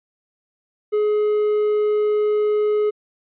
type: tone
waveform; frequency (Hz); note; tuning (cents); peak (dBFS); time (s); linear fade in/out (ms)
triangle; 421.4; G#4; +25; -14; 0.92-2.91; 20
effects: resampled to 8000 Hz